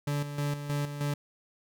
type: tone with tremolo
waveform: 40% pulse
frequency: 144.8 Hz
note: D3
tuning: 24 cents flat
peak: -27 dBFS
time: 0.07-1.14 s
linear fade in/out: 5 ms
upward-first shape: square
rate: 3.2 Hz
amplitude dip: 60%
effects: none